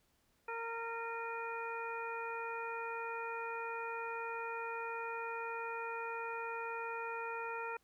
harmonic tone with a mistuned harmonic, 460.8 Hz, A#4, 20 cents flat, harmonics 1 / 2 / 3 / 4 / 5, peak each -44 / -43 / -44 / -51 / -47 dBFS, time 0.48-7.77 s, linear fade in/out 5 ms, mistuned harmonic 5, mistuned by +97 cents, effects pink hiss -75 dBFS RMS until 7.83 s

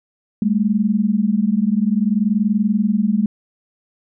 sine tone pair together, 199.66 / 220.2 Hz, G3 / A3, +32 / +2 cents, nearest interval major second, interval 170 cents, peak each -17 dBFS, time 0.42-3.26 s, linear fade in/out 2 ms, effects none

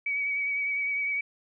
sine tone with vibrato, 2266 Hz, C#7, 37 cents sharp, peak -26 dBFS, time 0.06-1.21 s, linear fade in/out 5 ms, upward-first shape sine, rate 9.9 Hz, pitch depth 26 cents each way, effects none

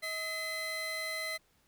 30% pulse tone pair together, 636 / 2039 Hz, D#5 / C7, +38 / -45 cents, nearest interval octave + minor sixth, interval 2017 cents, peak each -39 / -33 dBFS, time 0.02-1.38 s, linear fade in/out 20 ms, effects pink hiss -70 dBFS RMS until 1.67 s

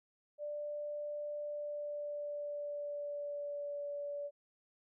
sine tone with pitch glide, 590 to 576.2 Hz, D5 to D5, +8 to -33 cents, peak -38 dBFS, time 0.38-4.31 s, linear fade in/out 50 ms, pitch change -41 cents, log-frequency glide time 1.4-3.87 s, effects none

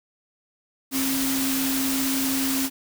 sine tone in noise, 267.9 Hz, C4, 41 cents sharp, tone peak -24 dBFS, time 0.91-2.7 s, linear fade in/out 50 ms, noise white, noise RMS -27 dBFS, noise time 0.91-2.7 s, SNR 0 dB, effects none

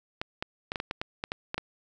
clicks, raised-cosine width 0.3 ms, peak -15 dBFS, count 11, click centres 0.215 / 0.425 / 0.719 / 0.758 / 0.801 / 0.911 / 1.015 / 1.239 / 1.319 / 1.544 / 1.58 s, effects none

